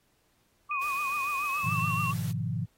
sine tone with vibrato, 1136 Hz, C#6, 42 cents sharp, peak -30 dBFS, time 0.69-2.14 s, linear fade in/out 20 ms, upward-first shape triangle, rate 7 Hz, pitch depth 120 cents each way
sine tone with pitch glide, 2489 to 2730 Hz, D#7 to F7, 0 to -40 cents, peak -31 dBFS, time 0.71-2.11 s, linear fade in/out 2 ms, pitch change +160 cents, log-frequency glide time 1.38-1.91 s
white noise, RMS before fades -45 dBFS, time 0.81-2.32 s, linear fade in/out 10 ms
sine chord, F half-diminished seventh, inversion first, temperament equal, 103.83 / 123.47 / 155.56 / 174.61 Hz, Ab2 / Cb3 / Eb3 / F3, 0 / 0 / 0 / 0 cents, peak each -34 / -33 / -34 / -35 dBFS, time 1.63-2.66 s, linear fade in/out 20 ms
effects pink hiss -70 dBFS RMS until 2.77 s + AAC 48 kbps

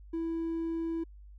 triangle tone, 329.6 Hz, E4, in tune, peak -28 dBFS, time 0.13-1.04 s, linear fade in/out 10 ms, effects tanh soft clip ceiling -25 dBFS + added 50 Hz sine -48 dBFS peak until 1.38 s

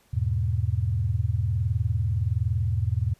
sine chord, E major, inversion none, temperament equal, 82.41 / 103.83 / 123.47 Hz, E2 / G#2 / B2, 0 / 0 / 0 cents, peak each -27 / -25 / -28 dBFS, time 0.13-3.14 s, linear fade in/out 10 ms, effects pink hiss -62 dBFS RMS until 3.19 s + resampled to 32000 Hz

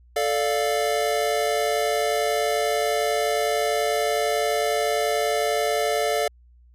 square chord, D minor, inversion second, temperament equal, 440 / 587.3 / 698.5 Hz, A4 / D5 / F5, 0 / 0 / 0 cents, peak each -26 dBFS, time 0.16-6.28 s, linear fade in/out 5 ms, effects added 60 Hz sine -50 dBFS peak until 6.74 s + resampled to 32000 Hz

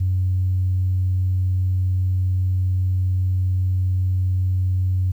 sine tone, 92.5 Hz, F#2, in tune, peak -16 dBFS, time 0-5.12 s, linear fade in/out 10 ms, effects tanh soft clip ceiling -12 dBFS + 9-bit

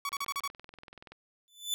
sawtooth tone bursts, 1126 Hz, C#6, 27 cents sharp, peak -28 dBFS, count 6, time 0.05-0.477 s, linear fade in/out 2 ms, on 42 ms, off 35 ms
click train, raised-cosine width 0.3 ms, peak -32 dBFS, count 22, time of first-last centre 0.12-1.12 s, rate 21 Hz
sawtooth tone with exponential growth, 3502 Hz, A7, 9 cents flat, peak -24 dBFS, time 1.48-1.74 s, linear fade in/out 0 ms, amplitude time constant 55 ms
effects none

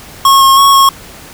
square tone with pitch steps, 1091 / 1080 / 1105 / 1091 Hz, C#6 / C#6 / C#6 / C#6, -28 / -45 / -6 / -28 cents, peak -4 dBFS, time 0.25-0.89 s, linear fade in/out 2 ms, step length 160 ms, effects pink hiss -33 dBFS RMS until 1.33 s

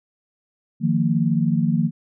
sine chord, Eb suspended second, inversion none, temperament equal with one note detuned, 155.56 / 174.61 / 228.8 Hz, Eb3 / F3 / Bb3, 0 / 0 / -32 cents, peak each -21 dBFS, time 0.8-1.91 s, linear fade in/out 50 ms, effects none

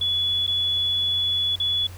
sine tone with dropouts, 3412 Hz, G#7, 46 cents sharp, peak -20 dBFS, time 0.01-1.87 s, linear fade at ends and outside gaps 5 ms, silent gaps 0.467-0.476 / 1.558-1.599 s, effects added 90 Hz sine -37 dBFS peak until 1.97 s + pink hiss -46 dBFS RMS until 1.97 s

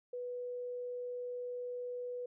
sine tone, 492.1 Hz, B4, 6 cents flat, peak -38 dBFS, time 0.13-2.26 s, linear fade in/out 5 ms, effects none

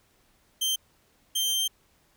sawtooth tone pair in turn, 3136 / 3151 Hz, G7 / G7, 0 / +8 cents, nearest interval unison, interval 8 cents, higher second, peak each -21 dBFS, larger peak neither, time 0.61-0.76 / 1.35-1.68 s, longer second, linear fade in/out 10 ms, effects pink hiss -65 dBFS RMS until 2.16 s

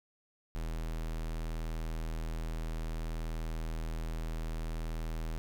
square tone, 40.3 Hz, E1, 38 cents flat, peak -35 dBFS, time 0.55-5.38 s, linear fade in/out 0 ms, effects none

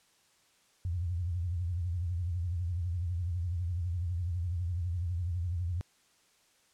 sine tone with vibrato, 87.31 Hz, F2, in tune, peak -30 dBFS, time 0.85-5.81 s, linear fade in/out 0 ms, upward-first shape triangle, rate 12 Hz, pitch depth 140 cents each way, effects white hiss -67 dBFS RMS until 6.73 s + low-pass 9000 Hz 12 dB/octave

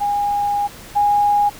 sine tone pair in turn, 817 / 821.7 Hz, G#5 / G#5, -29 / -19 cents, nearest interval unison, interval 10 cents, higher second, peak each -16 / -12 dBFS, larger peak second, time 0-0.68 / 0.95-1.5 s, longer first, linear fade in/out 20 ms, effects pink hiss -38 dBFS RMS until 1.59 s

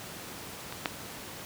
clicks, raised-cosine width 0.3 ms, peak -22 / -11 dBFS, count 2, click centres 0.725 / 0.858 s, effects pink hiss -42 dBFS RMS until 1.45 s + high-pass 100 Hz 12 dB/octave

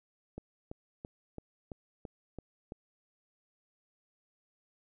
click train, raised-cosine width 2 ms, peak -28 dBFS, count 8, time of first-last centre 0.38-2.721 s, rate 2.99 Hz, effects none

